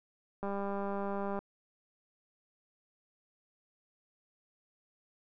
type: click train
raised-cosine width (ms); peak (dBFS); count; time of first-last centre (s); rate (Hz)
1; -24; 192; 0.43-1.39; 199
effects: none